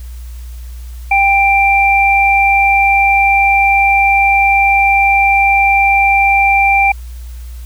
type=tone pair together; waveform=sine; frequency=791.2 / 2360 Hz; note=G5 / D7; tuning=+16 / +8 cents; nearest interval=octave + perfect fifth; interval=1892 cents; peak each=-10 dBFS; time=1.11-6.92 s; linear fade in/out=5 ms; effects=added 60 Hz sine -25 dBFS peak until 7.65 s + white hiss -44 dBFS RMS until 7.65 s